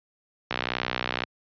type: click train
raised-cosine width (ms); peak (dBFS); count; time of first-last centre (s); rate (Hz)
0.3; -9; 46; 0.51-1.237; 61.9
effects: high-pass 100 Hz 12 dB/octave + resampled to 11025 Hz